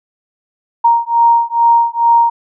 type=beating tone pair; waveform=sine; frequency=932.3 / 934.6 Hz; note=A#5 / A#5; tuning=0 / +4 cents; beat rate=2.3 Hz; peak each=-11 dBFS; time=0.84-2.3 s; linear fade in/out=10 ms; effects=none